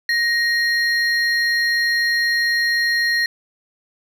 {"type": "tone pair together", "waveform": "triangle", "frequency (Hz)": [1876, 4211], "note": ["A#6", "C8"], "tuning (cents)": [11, 10], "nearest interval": "octave + major second", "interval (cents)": 1399, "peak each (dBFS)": [-15, -22], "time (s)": [0.09, 3.26], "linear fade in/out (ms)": 2, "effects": []}